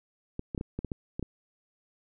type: clicks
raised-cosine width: 3 ms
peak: -20 dBFS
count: 9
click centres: 0.394 / 0.548 / 0.578 / 0.611 / 0.79 / 0.847 / 0.918 / 1.195 / 1.227 s
effects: none